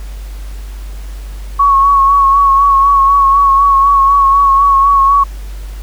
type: tone with vibrato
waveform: sine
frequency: 1108.7 Hz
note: C#6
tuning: in tune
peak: -5 dBFS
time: 1.59-5.24 s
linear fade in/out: 10 ms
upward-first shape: sine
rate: 4 Hz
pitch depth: 31 cents each way
effects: added 49 Hz sine -22 dBFS peak until 5.82 s + pink hiss -39 dBFS RMS until 5.82 s